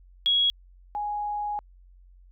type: tone pair in turn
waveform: sine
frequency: 3322 / 830.5 Hz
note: G#7 / G#5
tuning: 0 / 0 cents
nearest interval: 2 octaves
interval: 2400 cents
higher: first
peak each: -19 / -27 dBFS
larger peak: first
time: 0.26-0.5 / 0.95-1.59 s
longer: second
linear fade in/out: 0 ms
effects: added 45 Hz sine -50 dBFS peak until 2.31 s